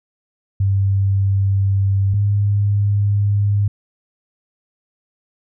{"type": "tone pair in turn", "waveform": "sine", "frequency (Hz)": [98, 101.81], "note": ["G2", "G#2"], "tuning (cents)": [0, -34], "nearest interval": "minor second", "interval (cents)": 66, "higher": "second", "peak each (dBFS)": -13, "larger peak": "neither", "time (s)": [[0.6, 2.14], [2.14, 3.68]], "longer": "neither", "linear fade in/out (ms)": 5, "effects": []}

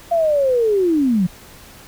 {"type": "linear sweep", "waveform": "sine", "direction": "down", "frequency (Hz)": [692, 168.5], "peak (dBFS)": -13, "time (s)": [0.11, 1.27], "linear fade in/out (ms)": 10, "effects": ["pink hiss -42 dBFS RMS until 1.87 s"]}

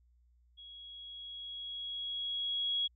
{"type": "tone with level ramp", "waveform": "sine", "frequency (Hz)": 3322, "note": "G#7", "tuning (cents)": 0, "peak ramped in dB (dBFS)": [-49, -29], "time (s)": [0.57, 2.88], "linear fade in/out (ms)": 20, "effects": ["added 60 Hz sine -64 dBFS peak until 2.95 s"]}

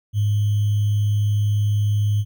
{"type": "tone with sample-and-hold", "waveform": "sine", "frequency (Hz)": 103.83, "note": "G#2", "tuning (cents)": 0, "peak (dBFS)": -16, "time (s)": [0.13, 2.25], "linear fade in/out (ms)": 50, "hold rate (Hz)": 3150, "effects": []}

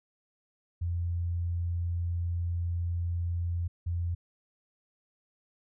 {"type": "tone pair in turn", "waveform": "sine", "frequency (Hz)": [86.2, 86.2], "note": ["F2", "F2"], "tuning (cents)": [-22, -22], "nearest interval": "unison", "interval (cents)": 0, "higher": "neither", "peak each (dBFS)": -28, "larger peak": "neither", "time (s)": [[0.81, 3.68], [3.86, 4.15]], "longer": "first", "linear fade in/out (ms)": 10, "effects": []}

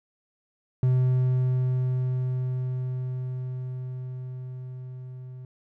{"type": "tone with level ramp", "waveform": "triangle", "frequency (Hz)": 127.6, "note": "C3", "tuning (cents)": -43, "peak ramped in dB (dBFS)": [-16, -36], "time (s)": [0.83, 5.45], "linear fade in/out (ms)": 2, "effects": []}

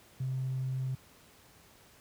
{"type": "tone with tanh clipping", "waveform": "triangle", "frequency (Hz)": 130.7, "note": "C3", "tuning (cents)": -1, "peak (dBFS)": -30, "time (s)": [0.2, 0.95], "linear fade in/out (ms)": 5, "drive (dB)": 1, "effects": ["pink hiss -59 dBFS RMS until 2 s", "high-pass 60 Hz 12 dB/octave"]}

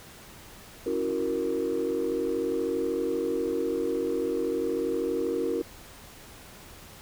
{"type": "chord", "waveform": "sine", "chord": "F# dominant seventh", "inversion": "second", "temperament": "equal", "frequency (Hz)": [277.2, 329.6, 370, 466.2], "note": ["C#4", "E4", "F#4", "A#4"], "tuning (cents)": [0, 0, 0, 0], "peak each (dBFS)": [-33, -31, -30, -28], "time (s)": [0.86, 5.62], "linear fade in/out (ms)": 5, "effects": ["tanh soft clip ceiling -19 dBFS", "pink hiss -48 dBFS RMS until 7.01 s"]}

